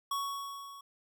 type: tone with level ramp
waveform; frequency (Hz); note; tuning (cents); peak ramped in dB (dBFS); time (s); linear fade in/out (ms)
square; 1115; C#6; +10; -31 to -48; 0.11-0.81; 5
effects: none